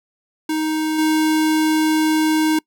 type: tone with level steps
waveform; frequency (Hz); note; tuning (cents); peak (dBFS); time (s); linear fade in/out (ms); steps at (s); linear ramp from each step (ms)
square; 312.5; D#4; +8; -19 / -15; 0.49-2.59; 5; 0.98; 10
effects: noise-tail reverb RT60 0.1 s tail -25 dB re dry